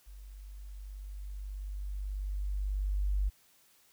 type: tone with level ramp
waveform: sine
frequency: 49.17 Hz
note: G1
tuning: 6 cents sharp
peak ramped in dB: -46 to -26 dBFS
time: 0.06-3.3 s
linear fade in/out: 20 ms
effects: white hiss -65 dBFS RMS until 3.92 s